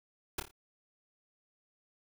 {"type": "noise with echo", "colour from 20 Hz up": "pink", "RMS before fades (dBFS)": -34, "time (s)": [0.38, 0.4], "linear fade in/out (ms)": 5, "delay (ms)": 28, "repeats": 4, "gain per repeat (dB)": -7, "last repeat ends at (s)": 0.512, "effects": []}